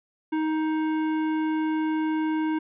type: tone with hard clipping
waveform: sine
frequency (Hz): 313.3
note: D#4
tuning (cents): +12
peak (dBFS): -25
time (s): 0.32-2.59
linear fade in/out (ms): 10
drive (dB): 13
effects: resampled to 8000 Hz